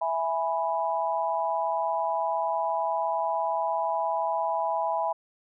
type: chord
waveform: sine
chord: E major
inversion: none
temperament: equal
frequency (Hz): 659.3 / 830.6 / 987.8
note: E5 / G#5 / B5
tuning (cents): 0 / 0 / 0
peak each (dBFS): -29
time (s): 0.01-5.13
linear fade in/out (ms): 10
effects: none